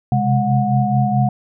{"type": "tone cluster", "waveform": "sine", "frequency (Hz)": [128.6, 133.2, 206.2, 728], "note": ["C3", "C3", "G#3", "F#5"], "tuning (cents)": [-30, 31, -12, -28], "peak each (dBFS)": -19, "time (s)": [0.12, 1.29], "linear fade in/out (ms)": 2, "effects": []}